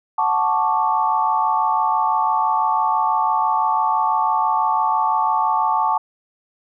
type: chord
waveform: sine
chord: D major seventh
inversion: first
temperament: equal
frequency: 740 / 880 / 1108.7 / 1174.7 Hz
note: F#5 / A5 / C#6 / D6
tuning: 0 / 0 / 0 / 0 cents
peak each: -24 / -18 / -22 / -24 dBFS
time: 0.18-5.98 s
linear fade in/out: 5 ms
effects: none